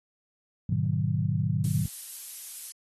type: chord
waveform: sine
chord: G# minor seventh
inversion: none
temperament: equal with one note detuned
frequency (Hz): 103.83 / 123.47 / 151.75 / 185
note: G#2 / B2 / D#3 / F#3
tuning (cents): 0 / 0 / -43 / 0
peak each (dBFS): -29 / -30 / -28 / -32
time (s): 0.69-1.86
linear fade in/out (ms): 5
type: noise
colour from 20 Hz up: violet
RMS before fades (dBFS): -36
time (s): 1.64-2.72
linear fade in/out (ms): 2
effects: AAC 32 kbps